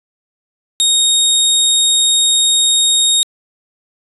25% pulse tone, 3729 Hz, A#7, in tune, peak -6 dBFS, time 0.8-3.23 s, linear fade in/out 0 ms, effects resampled to 32000 Hz

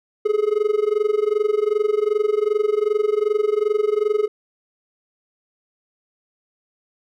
triangle tone with amplitude modulation, 422.1 Hz, G#4, 28 cents sharp, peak -11 dBFS, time 0.25-4.28 s, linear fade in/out 10 ms, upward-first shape sine, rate 22.6 Hz, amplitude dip 90%, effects none

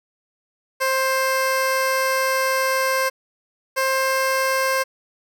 15% pulse tone pair in turn, 527 / 529 Hz, C5 / C5, +12 / +19 cents, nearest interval unison, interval 7 cents, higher second, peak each -12 dBFS, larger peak neither, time 0.8-3.1 / 3.76-4.84 s, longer first, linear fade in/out 20 ms, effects none

